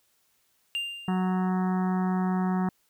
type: tone with exponential decay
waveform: triangle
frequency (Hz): 2794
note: F7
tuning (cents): 0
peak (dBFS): -24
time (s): 0.75-1.49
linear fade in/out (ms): 0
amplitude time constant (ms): 160
type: harmonic tone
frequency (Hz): 185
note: F#3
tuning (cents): 0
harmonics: 1 / 2 / 4 / 5 / 6 / 7 / 8 / 9 / 10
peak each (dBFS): -24 / -36 / -35 / -38 / -41 / -42 / -49 / -47 / -48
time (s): 1.08-2.69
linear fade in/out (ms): 2
effects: white hiss -69 dBFS RMS until 2.89 s